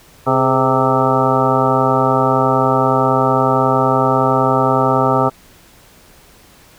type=harmonic tone with a mistuned harmonic; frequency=130.81 Hz; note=C3; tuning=in tune; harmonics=1 / 2 / 3 / 4 / 5 / 6 / 7 / 9 / 10; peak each=-20 / -20 / -20 / -20 / -20 / -20 / -20 / -20 / -20 dBFS; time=0.26-5.3 s; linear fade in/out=20 ms; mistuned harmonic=3; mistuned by=+70 cents; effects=pink hiss -46 dBFS RMS until 6.78 s